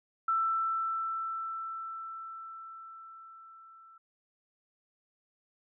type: tone with level ramp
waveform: sine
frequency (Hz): 1331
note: E6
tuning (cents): +16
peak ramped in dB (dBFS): -25 to -53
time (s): 0.28-3.98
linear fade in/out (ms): 5
effects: none